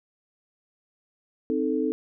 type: chord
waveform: sine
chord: A diminished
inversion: first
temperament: equal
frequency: 261.6 / 311.1 / 440 Hz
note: C4 / Eb4 / A4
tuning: 0 / 0 / 0 cents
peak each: -27 dBFS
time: 1.5-1.92 s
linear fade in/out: 0 ms
effects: none